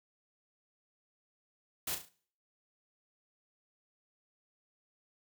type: noise with echo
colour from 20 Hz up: white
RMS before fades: -36 dBFS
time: 1.87-1.95 s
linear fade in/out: 5 ms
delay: 35 ms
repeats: 4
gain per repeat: -7 dB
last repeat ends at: 2.09 s
effects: noise-tail reverb RT60 0.5 s tail -20 dB re dry